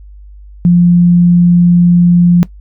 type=tone; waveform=sine; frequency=174.61 Hz; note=F3; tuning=in tune; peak=-3 dBFS; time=0.65-2.43 s; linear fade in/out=0 ms; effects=noise-tail reverb RT60 0.1 s tail -18 dB re dry + added 50 Hz sine -31 dBFS peak until 2.6 s